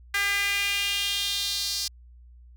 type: tone with high-pass filter sweep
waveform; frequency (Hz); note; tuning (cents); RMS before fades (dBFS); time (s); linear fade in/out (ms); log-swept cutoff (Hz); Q
sawtooth; 401.7; G4; +42; -27; 0.14-1.88; 5; 1800 to 4900; 3.4
effects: added 60 Hz sine -47 dBFS peak until 2.56 s